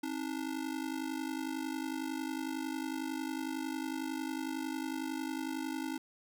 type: ring-modulated tone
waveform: square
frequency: 292.6 Hz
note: D4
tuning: 6 cents flat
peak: -33 dBFS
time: 0.03-5.98 s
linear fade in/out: 5 ms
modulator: 25.5 Hz
effects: none